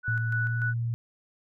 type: tone with tremolo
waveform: sine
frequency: 1480 Hz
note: F#6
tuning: in tune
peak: -27 dBFS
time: 0.03-0.74 s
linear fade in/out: 50 ms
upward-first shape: square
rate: 3.4 Hz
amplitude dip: 50%
type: tone with pitch glide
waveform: sine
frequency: 113.8 to 116.93 Hz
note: A#2 to A#2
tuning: -41 to +6 cents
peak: -26 dBFS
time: 0.08-0.94 s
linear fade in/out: 0 ms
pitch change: +47 cents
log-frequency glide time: 0.29-0.63 s
effects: none